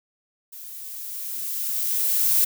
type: noise with level ramp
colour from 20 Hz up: violet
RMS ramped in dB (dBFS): -40 to -18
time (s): 0.52-2.45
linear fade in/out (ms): 10
effects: none